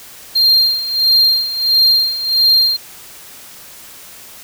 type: tone with tremolo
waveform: triangle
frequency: 4192 Hz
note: C8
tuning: 2 cents sharp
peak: -6 dBFS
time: 0.35-2.77 s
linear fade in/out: 10 ms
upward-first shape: sine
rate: 1.5 Hz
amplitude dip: 75%
effects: white hiss -37 dBFS RMS until 4.43 s